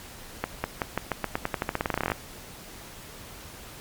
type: accelerating click train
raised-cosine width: 0.5 ms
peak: -10 dBFS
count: 23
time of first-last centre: 0.44-2.118 s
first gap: 200 ms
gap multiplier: 0.89
effects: pink hiss -44 dBFS RMS until 3.8 s + MP3 96 kbps